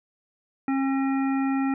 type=harmonic tone; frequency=270 Hz; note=C#4; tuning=45 cents flat; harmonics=1 / 3 / 5 / 7 / 9; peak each=-22 / -32 / -36 / -39 / -41 dBFS; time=0.68-1.74 s; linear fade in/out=2 ms; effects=none